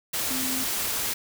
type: tone in noise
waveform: sine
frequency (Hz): 260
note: C4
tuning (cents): -11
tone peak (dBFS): -32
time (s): 0.3-0.64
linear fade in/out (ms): 10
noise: white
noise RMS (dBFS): -28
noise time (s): 0.13-1.14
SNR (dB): -7
effects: none